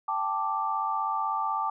sine chord, G suspended second, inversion none, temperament equal, 784 / 880 / 1174.7 Hz, G5 / A5 / D6, 0 / 0 / 0 cents, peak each -33 / -30 / -29 dBFS, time 0.08-1.7 s, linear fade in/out 5 ms, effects none

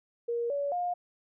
sine tone with pitch steps, 471.1 / 568 / 710 Hz, A#4 / C#5 / F5, +18 / +42 / +28 cents, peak -28 dBFS, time 0.28-0.94 s, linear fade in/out 10 ms, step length 220 ms, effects none

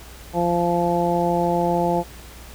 harmonic tone, 173 Hz, F3, 16 cents flat, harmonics 1 / 2 / 3 / 4 / 5, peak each -24 / -24 / -24 / -24 / -24 dBFS, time 0.33-2.04 s, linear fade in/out 50 ms, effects added 60 Hz sine -41 dBFS peak until 2.54 s + pink hiss -43 dBFS RMS until 2.54 s

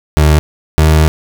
30% pulse tone pair in turn, 76 / 77.96 Hz, D#2 / D#2, -40 / +4 cents, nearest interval unison, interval 44 cents, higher second, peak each -3 dBFS, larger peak neither, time 0.17-0.39 / 0.78-1.08 s, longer second, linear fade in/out 0 ms, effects none

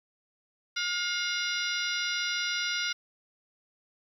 harmonic tone with a mistuned harmonic, 711 Hz, F5, 31 cents sharp, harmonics 2 / 3 / 4 / 5 / 6 / 7 / 8, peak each -33 / -35 / -36 / -37 / -38 / -38 / -39 dBFS, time 0.76-2.93 s, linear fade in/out 10 ms, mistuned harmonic 6, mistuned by -110 cents, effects 10-bit

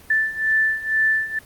sine beating tone pair, 1760 / 1762.1 Hz, A6 / A6, 0 / +2 cents, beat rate 2.1 Hz, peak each -22 / -19 dBFS, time 0.1-1.39 s, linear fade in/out 5 ms, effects pink hiss -47 dBFS RMS until 1.45 s + Opus 32 kbps

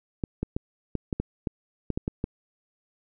clicks, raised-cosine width 3 ms, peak -14 dBFS, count 11, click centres 0.238 / 0.43 / 0.565 / 0.953 / 1.128 / 1.2 / 1.472 / 1.903 / 1.975 / 2.079 / 2.241 s, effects none

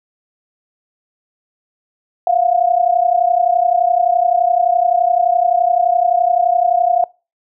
sine tone pair together, 689 / 720.7 Hz, F5 / F#5, -24 / -46 cents, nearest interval minor second, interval 78 cents, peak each -14 dBFS, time 2.27-7.04 s, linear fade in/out 2 ms, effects noise-tail reverb RT60 0.3 s tail -23 dB re dry

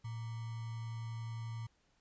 sine tone with sample-and-hold, 113.9 Hz, A#2, 40 cents flat, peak -39 dBFS, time 0.04-1.67 s, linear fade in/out 10 ms, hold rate 1050 Hz, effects pink hiss -74 dBFS RMS until 2 s + resampled to 16000 Hz

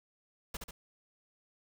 pink noise with echo, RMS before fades -39 dBFS, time 0.54-0.57 s, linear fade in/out 5 ms, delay 70 ms, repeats 2, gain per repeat -4 dB, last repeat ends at 0.71 s, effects none

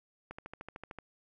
click train, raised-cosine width 0.5 ms, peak -28 dBFS, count 10, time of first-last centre 0.31-0.987 s, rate 13.3 Hz, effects none

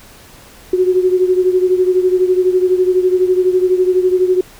sine beating tone pair, 365.4 / 377.4 Hz, F#4 / F#4, -22 / +34 cents, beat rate 12 Hz, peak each -11 / -16 dBFS, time 0.73-4.41 s, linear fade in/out 5 ms, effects pink hiss -41 dBFS RMS until 4.59 s

